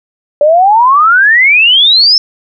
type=exponential sweep; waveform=sine; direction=up; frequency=571 to 5380 Hz; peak=-3 dBFS; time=0.41-2.18 s; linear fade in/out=2 ms; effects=none